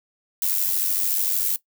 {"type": "noise with amplitude modulation", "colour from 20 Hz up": "violet", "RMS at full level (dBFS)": -20, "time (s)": [0.42, 1.56], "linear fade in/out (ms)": 2, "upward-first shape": "sine", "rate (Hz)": 93.3, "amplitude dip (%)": 60, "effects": ["noise-tail reverb RT60 0.1 s tail -18 dB re dry"]}